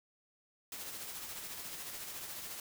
white noise with tremolo, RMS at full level -43 dBFS, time 0.72-2.6 s, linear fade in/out 2 ms, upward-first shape sine, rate 14 Hz, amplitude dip 35%, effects none

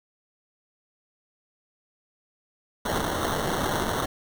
blue noise with sample-and-hold, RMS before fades -27 dBFS, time 2.85-4.06 s, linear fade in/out 5 ms, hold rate 2450 Hz, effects none

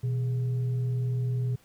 sine tone with frequency modulation, 123.47 Hz, B2, in tune, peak -25 dBFS, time 0.03-1.56 s, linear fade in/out 10 ms, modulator 287 Hz, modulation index 0.26, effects pink hiss -61 dBFS RMS until 1.64 s

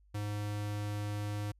square tone, 103.83 Hz, G#2, in tune, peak -35 dBFS, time 0.14-1.52 s, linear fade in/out 10 ms, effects added 50 Hz sine -61 dBFS peak until 1.59 s + resampled to 32000 Hz

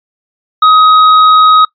sine tone with tanh clipping, 1262 Hz, D#6, 24 cents sharp, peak -4 dBFS, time 0.62-1.65 s, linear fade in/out 5 ms, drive 10 dB, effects noise-tail reverb RT60 0.1 s tail -21 dB re dry + resampled to 11025 Hz

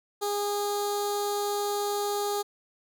15% pulse tone with notch filter, 409.5 Hz, G#4, 24 cents flat, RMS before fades -29 dBFS, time 0.21-2.43 s, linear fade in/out 20 ms, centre 1900 Hz, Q 0.68, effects none

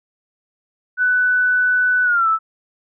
sine tone with pitch glide, 1493 to 1314.8 Hz, F#6 to E6, +15 to -5 cents, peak -13 dBFS, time 0.97-2.39 s, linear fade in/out 50 ms, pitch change -220 cents, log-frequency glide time 2.04-2.28 s, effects none

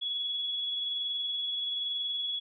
sine tone with amplitude modulation, 3371 Hz, G#7, 25 cents sharp, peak -29 dBFS, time 0.01-2.4 s, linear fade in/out 20 ms, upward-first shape sine, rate 21.1 Hz, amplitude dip 25%, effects none

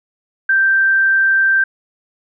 sine tone, 1568 Hz, G6, in tune, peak -10 dBFS, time 0.49-1.64 s, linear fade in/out 5 ms, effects none

